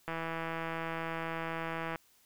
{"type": "click train", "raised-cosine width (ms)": 0.5, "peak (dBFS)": -22, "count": 309, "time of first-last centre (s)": [0.08, 1.958], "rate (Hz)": 164, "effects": ["white hiss -66 dBFS RMS until 2.25 s"]}